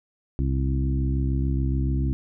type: harmonic tone with a mistuned harmonic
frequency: 66.8 Hz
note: C2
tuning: 36 cents sharp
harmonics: 1 / 2 / 3 / 4 / 5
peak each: -23 / -26 / -35 / -31 / -35 dBFS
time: 0.39-2.13 s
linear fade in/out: 0 ms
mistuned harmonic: 1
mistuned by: -24 cents
effects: none